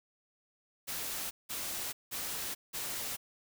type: noise bursts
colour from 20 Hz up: white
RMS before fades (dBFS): -38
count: 4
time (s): 0.87-3.17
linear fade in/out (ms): 20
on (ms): 440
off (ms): 180
effects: none

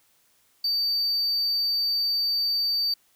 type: tone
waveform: triangle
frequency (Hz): 4611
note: D8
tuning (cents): -33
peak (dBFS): -21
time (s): 0.64-2.94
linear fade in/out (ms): 5
effects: white hiss -64 dBFS RMS until 3.15 s

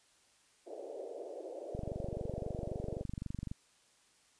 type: band-pass noise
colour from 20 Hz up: white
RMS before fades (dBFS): -45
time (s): 0.66-3.04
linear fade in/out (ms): 20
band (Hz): 350 to 630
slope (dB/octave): 48
type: click train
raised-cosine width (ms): 5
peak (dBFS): -27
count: 43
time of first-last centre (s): 1.75-3.515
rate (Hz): 23.8
effects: white hiss -68 dBFS RMS until 4.39 s + resampled to 22050 Hz

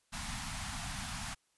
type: band-stop noise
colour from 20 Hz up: pink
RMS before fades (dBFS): -40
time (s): 0.12-1.35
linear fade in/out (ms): 20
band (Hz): 250 to 710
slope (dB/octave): 48
effects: white hiss -75 dBFS RMS until 1.57 s + resampled to 24000 Hz

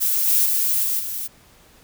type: noise with level steps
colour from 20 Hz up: violet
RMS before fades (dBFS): -20 / -17 / -20 / -22 / -28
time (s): 0-1.28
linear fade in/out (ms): 20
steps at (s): 0.27 / 0.45 / 0.83 / 0.99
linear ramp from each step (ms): 10
effects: pink hiss -52 dBFS RMS until 1.83 s

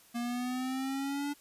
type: exponential sweep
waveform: square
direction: up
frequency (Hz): 235.8 to 290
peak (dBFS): -33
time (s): 0.14-1.34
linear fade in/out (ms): 20
effects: white hiss -60 dBFS RMS until 1.4 s + resampled to 32000 Hz

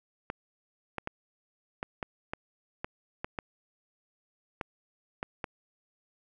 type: clicks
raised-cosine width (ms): 0.5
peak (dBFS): -18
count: 12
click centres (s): 0.301 / 0.983 / 1.074 / 1.829 / 2.028 / 2.335 / 2.845 / 3.245 / 3.388 / 4.612 / 5.229 / 5.442
effects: none

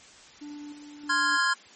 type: tone with tremolo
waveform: triangle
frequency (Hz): 293.7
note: D4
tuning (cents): 0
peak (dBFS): -36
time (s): 0.41-1.38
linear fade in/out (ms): 10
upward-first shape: square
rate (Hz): 1.6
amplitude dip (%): 45
type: chord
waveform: square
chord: F minor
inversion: second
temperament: equal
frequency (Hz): 1046.5 / 1396.9 / 1661.2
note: C6 / F6 / Ab6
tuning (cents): 0 / 0 / 0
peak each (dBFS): -28 / -28 / -26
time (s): 1.09-1.54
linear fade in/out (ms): 10
effects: white hiss -51 dBFS RMS until 1.75 s + MP3 32 kbps

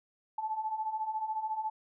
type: beating tone pair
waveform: sine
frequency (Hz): 860 / 874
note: A5 / A5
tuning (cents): -40 / -12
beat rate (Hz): 14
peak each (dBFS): -38 / -33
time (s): 0.38-1.7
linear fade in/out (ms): 5
effects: none

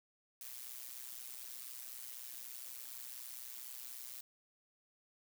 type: noise with amplitude modulation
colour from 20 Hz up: blue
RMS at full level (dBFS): -45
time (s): 0.41-4.21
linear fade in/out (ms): 2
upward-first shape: sine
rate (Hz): 124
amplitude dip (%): 80
effects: none

